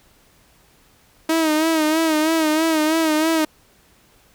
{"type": "tone with vibrato", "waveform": "sawtooth", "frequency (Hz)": 316.1, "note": "D#4", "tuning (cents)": 27, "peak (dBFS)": -12, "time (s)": [1.29, 3.45], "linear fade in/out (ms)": 5, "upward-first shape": "sine", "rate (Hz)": 3.1, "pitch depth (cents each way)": 60, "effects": ["pink hiss -55 dBFS RMS until 4.34 s"]}